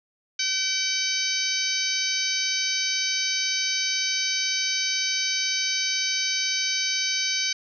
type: harmonic tone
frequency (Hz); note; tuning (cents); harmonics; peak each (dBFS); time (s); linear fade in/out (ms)
766; G5; -40; 2 / 3 / 4 / 5 / 6 / 7 / 8; -35 / -30 / -32 / -32 / -29 / -32 / -29; 0.39-7.53; 5
effects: none